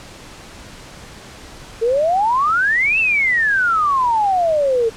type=exponential two-way sweep; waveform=sine; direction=up then down; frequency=440 to 2709 to 440 Hz; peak=-13 dBFS; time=1.81-4.9 s; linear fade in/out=20 ms; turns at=2.99 s; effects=pink hiss -38 dBFS RMS until 4.96 s + low-pass 8000 Hz 12 dB/octave